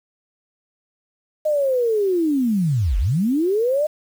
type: linear two-way sweep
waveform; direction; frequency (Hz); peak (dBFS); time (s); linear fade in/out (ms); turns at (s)
sine; down then up; 622.3 to 41.2 to 622.3; -16; 1.45-3.87; 10; 2.98
effects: 7-bit